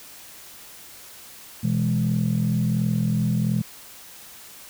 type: chord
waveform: sine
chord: E major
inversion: second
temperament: equal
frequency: 123.47 / 164.81 / 207.7 Hz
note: B2 / E3 / G#3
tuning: 0 / 0 / 0 cents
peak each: -23 dBFS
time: 1.63-3.62 s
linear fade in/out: 10 ms
effects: tanh soft clip ceiling -13 dBFS + white hiss -44 dBFS RMS until 4.69 s